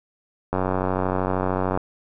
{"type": "click train", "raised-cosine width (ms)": 1, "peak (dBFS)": -9, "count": 117, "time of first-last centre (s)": [0.53, 1.775], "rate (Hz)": 93.2, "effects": []}